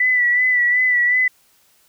sine tone with vibrato, 1975.5 Hz, B6, in tune, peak -13 dBFS, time 0-1.28 s, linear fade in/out 5 ms, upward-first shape sine, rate 2.7 Hz, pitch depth 38 cents each way, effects white hiss -57 dBFS RMS until 1.88 s

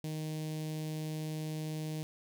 sawtooth tone with notch filter, 155.56 Hz, D#3, in tune, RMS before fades -38 dBFS, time 0.04-2.03 s, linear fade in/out 0 ms, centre 1300 Hz, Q 0.54, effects none

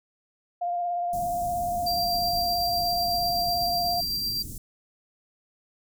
sine tone with vibrato, 701 Hz, F5, 6 cents sharp, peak -25 dBFS, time 0.61-4.01 s, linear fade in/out 10 ms, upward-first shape sine, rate 17 Hz, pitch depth 22 cents each way
pink band-stop noise, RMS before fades -38 dBFS, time 1.13-4.58 s, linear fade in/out 2 ms, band 280 to 6800 Hz, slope 24 dB/octave
square tone with tremolo, 4719 Hz, D8, 7 cents sharp, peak -26 dBFS, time 1.86-4.43 s, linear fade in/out 10 ms, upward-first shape sine, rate 8 Hz, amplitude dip 25%
effects none

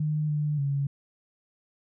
sine tone with pitch steps, 152.2 / 149.3 / 140.1 Hz, D#3 / D3 / C#3, -38 / +29 / +19 cents, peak -24 dBFS, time 0-0.87 s, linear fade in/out 5 ms, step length 290 ms, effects none

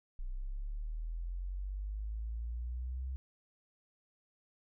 sine linear sweep, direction up, 30.2 to 65.8 Hz, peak -36 dBFS, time 0.19-3.16 s, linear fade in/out 0 ms, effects none

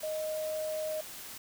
sine tone in noise, 622 Hz, D#5, 1 cent flat, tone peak -32 dBFS, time 0.03-1.01 s, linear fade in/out 5 ms, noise white, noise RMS -45 dBFS, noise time 0-1.38 s, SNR +10 dB, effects none

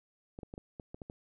clicks, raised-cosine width 2 ms, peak -30 dBFS, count 8, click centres 0.389 / 0.432 / 0.539 / 0.579 / 0.798 / 0.945 / 1.018 / 1.099 s, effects none

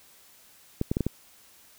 clicks, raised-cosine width 3 ms, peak -12 dBFS, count 5, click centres 0.814 / 0.915 / 0.969 / 1.007 / 1.066 s, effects white hiss -56 dBFS RMS until 1.78 s

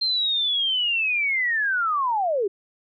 sine linear sweep, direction down, 4186 to 370 Hz, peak -20 dBFS, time 0.01-2.48 s, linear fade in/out 10 ms, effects none

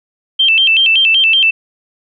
sine tone with vibrato, 2893 Hz, F#7, 40 cents flat, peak -7 dBFS, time 0.39-1.51 s, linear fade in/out 10 ms, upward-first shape square, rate 5.3 Hz, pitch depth 150 cents each way, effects none

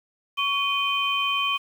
sine tone cluster, 1122 / 2472 / 3102 Hz, C#6 / D#7 / G7, +21 / -12 / -19 cents, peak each -26 dBFS, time 0.37-1.58 s, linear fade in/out 20 ms, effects 8-bit

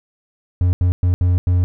triangle tone bursts at uneven times, 89.3 Hz, F2, 39 cents sharp, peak -10 dBFS, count 5, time 0.61-0.73 / 0.81-0.92 / 1.03-1.14 / 1.21-1.38 / 1.47-1.64 s, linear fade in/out 0 ms, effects none

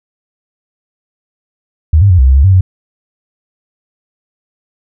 sine tone with pitch steps, 78.2 / 100.1 / 89.5 / 64.7 / 66.2 / 68.9 / 95.8 / 93 Hz, D#2 / G2 / F2 / C2 / C2 / C#2 / G2 / F#2, +9 / +37 / +43 / -19 / +21 / -10 / -39 / +9 cents, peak -3 dBFS, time 1.93-2.61 s, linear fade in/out 5 ms, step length 85 ms, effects none

